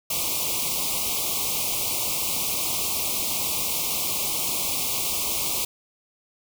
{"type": "band-stop noise", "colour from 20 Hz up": "white", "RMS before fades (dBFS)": -26, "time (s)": [0.1, 5.65], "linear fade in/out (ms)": 5, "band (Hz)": [1200, 2200], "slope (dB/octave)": 96, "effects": []}